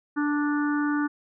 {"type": "harmonic tone", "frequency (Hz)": 293.7, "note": "D4", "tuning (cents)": 0, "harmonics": [1, 3, 4, 5, 6], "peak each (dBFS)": [-23, -36, -34, -32, -40], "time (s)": [0.16, 1.08], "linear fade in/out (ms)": 20, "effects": []}